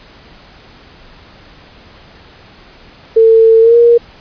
sine tone with pitch glide, 450 to 471.3 Hz, A4 to A#4, +39 to +19 cents, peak -3 dBFS, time 3.16-3.98 s, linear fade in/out 10 ms, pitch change +80 cents, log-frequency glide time 3.61-3.76 s, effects pink hiss -40 dBFS RMS until 4.2 s + resampled to 11025 Hz

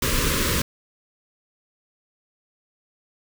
pink band-stop noise, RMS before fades -22 dBFS, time 0.02-0.62 s, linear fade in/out 5 ms, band 580 to 970 Hz, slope 96 dB/octave, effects none

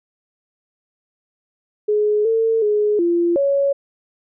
sine tone with pitch steps, 420.6 / 450.5 / 419.1 / 343.6 / 558 Hz, G#4 / A4 / G#4 / F4 / C#5, +22 / +41 / +16 / -28 / +11 cents, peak -14 dBFS, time 1.88-3.73 s, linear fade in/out 10 ms, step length 370 ms, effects none

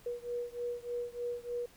sine beating tone pair, 480.5 / 483.8 Hz, B4 / B4, -48 / -36 cents, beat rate 3.3 Hz, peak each -38 / -39 dBFS, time 0.06-1.66 s, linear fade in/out 5 ms, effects pink hiss -60 dBFS RMS until 1.76 s

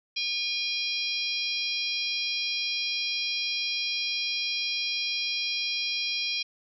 harmonic tone with a mistuned harmonic, 814 Hz, G#5, 35 cents flat, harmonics 3 / 4 / 5 / 6 / 7, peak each -32 / -33 / -34 / -35 / -35 dBFS, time 0.16-6.43 s, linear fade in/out 10 ms, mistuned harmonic 7, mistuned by -56 cents, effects none

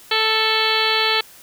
harmonic tone with a mistuned harmonic, 440 Hz, A4, in tune, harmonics 1 / 2 / 3 / 4 / 5 / 6 / 7 / 8 / 9 / 10, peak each -25 / -25 / -25 / -25 / -25 / -25 / -25 / -25 / -25 / -25 dBFS, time 0.11-1.21 s, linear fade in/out 5 ms, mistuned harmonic 8, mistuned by -50 cents, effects white hiss -45 dBFS RMS until 1.42 s

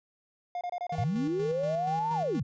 triangle tone bursts, 710 Hz, F5, 28 cents sharp, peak -29 dBFS, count 6, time 0.55-1.04 s, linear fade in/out 2 ms, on 60 ms, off 26 ms
square tone with tremolo, 159.5 Hz, D#3, 43 cents sharp, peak -35 dBFS, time 0.92-2.4 s, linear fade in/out 5 ms, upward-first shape square, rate 4.2 Hz, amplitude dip 45%
sine linear two-way sweep, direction up then down, 87.31 to 940 to 87.31 Hz, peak -27 dBFS, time 0.98-2.43 s, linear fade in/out 10 ms, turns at 2.13 s
effects resampled to 16000 Hz

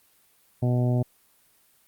harmonic tone, 123.47 Hz, B2, in tune, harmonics 1 / 2 / 3 / 4 / 5 / 6 / 7, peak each -21 / -28 / -33 / -39 / -33 / -40 / -47 dBFS, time 0.62-1.03 s, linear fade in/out 10 ms, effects white hiss -62 dBFS RMS until 1.87 s + Opus 32 kbps

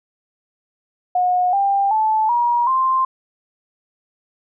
sine tone with pitch steps, 724 / 794.1 / 871 / 955.3 / 1047.8 Hz, F#5 / G5 / A5 / A#5 / C6, -38 / +22 / -18 / +42 / +2 cents, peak -14 dBFS, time 1.15-3.05 s, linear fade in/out 5 ms, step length 380 ms, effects none

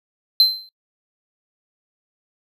triangle tone with exponential decay, 4099 Hz, C8, 36 cents flat, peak -6 dBFS, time 0.4-0.69 s, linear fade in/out 1 ms, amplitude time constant 63 ms, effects noise-tail reverb RT60 0.1 s tail -26 dB re dry

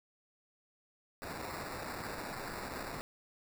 white noise with sample-and-hold, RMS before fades -42 dBFS, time 1.22-3.01 s, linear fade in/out 0 ms, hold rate 3150 Hz, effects none

